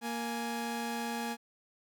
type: tone pair together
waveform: sawtooth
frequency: 233.1 / 834.5 Hz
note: A#3 / G#5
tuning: 0 / +8 cents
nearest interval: octave + minor seventh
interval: 2208 cents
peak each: -32 / -34 dBFS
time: 0.01-1.37 s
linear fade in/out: 50 ms
effects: none